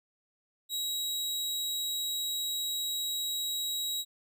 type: tone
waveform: sawtooth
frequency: 3845 Hz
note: B7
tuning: 47 cents flat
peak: -28 dBFS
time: 0.69-4.05 s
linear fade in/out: 50 ms
effects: none